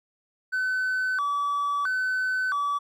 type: tone with vibrato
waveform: triangle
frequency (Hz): 1318.5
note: E6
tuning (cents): 0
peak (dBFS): -21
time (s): 0.52-2.79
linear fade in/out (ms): 20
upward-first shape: square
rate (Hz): 0.75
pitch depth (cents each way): 240
effects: tanh soft clip ceiling -18 dBFS